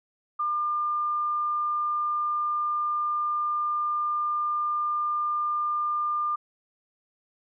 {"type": "tone", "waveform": "sine", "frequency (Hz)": 1200, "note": "D6", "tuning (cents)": 37, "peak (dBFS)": -24, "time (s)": [0.39, 6.36], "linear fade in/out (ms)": 10, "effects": []}